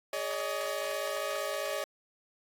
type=chord; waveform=sawtooth; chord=Ab suspended fourth; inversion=none; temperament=equal with one note detuned; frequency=415.3 / 567.3 / 622.3 Hz; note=Ab4 / Db5 / Eb5; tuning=0 / +40 / 0 cents; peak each=-37 / -31 / -32 dBFS; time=0.13-1.84 s; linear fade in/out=2 ms; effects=AAC 64 kbps

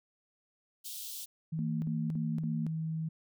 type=high-pass noise; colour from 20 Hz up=white; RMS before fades=-42 dBFS; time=0.84-1.26 s; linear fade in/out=20 ms; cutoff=3000 Hz; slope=48 dB/octave
type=tone; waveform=sine; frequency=160 Hz; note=D#3; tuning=49 cents sharp; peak=-32 dBFS; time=1.52-3.09 s; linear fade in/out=10 ms
type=tone bursts; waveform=sine; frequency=227.7 Hz; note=A#3; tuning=40 cents flat; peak=-34 dBFS; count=4; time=1.59-2.666 s; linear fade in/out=0 ms; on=230 ms; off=52 ms
effects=none

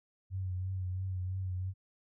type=tone with vibrato; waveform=sine; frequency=93 Hz; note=F#2; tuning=9 cents sharp; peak=-33 dBFS; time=0.3-1.74 s; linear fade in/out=50 ms; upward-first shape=triangle; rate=3 Hz; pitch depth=45 cents each way; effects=none

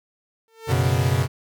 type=tone with exponential growth; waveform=sawtooth; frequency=449.2 Hz; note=A4; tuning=36 cents sharp; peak=-20 dBFS; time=0.48-0.72 s; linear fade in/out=0 ms; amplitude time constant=52 ms
type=chord; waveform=45% pulse; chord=F# suspended fourth; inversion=none; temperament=equal; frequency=92.5 / 123.47 / 138.59 Hz; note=F#2 / B2 / C#3; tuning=0 / 0 / 0 cents; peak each=-23 / -21 / -23 dBFS; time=0.67-1.28 s; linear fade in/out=50 ms
effects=none

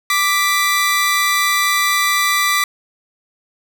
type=tone pair together; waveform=sawtooth; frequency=1174.7 / 1979.3 Hz; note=D6 / B6; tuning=0 / +3 cents; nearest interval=major sixth; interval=903 cents; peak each=-13 dBFS; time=0.1-2.64 s; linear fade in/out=2 ms; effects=none

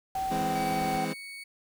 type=noise; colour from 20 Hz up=pink; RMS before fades=-43 dBFS; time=0.15-0.98 s; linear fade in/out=2 ms
type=tone; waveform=sine; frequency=766 Hz; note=G5; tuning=40 cents flat; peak=-28 dBFS; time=0.15-1.05 s; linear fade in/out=5 ms
type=chord; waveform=25% pulse; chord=E augmented; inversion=none; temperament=equal; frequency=164.81 / 207.7 / 261.6 Hz; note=E3 / G#3 / B#3; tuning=0 / 0 / 0 cents; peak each=-31 dBFS; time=0.3-1.14 s; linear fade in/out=20 ms
type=tone with pitch glide; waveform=35% pulse; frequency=2269 to 2227 Hz; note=C#7 to C#7; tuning=+40 to +7 cents; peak=-38 dBFS; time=0.55-1.44 s; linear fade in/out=10 ms; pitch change=-33 cents; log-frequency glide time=0.66-0.99 s
effects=none

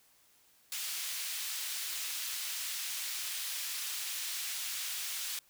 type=high-pass noise; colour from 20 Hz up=pink; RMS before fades=-38 dBFS; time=0.72-5.39 s; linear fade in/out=2 ms; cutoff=2800 Hz; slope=12 dB/octave; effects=white hiss -66 dBFS RMS until 5.49 s

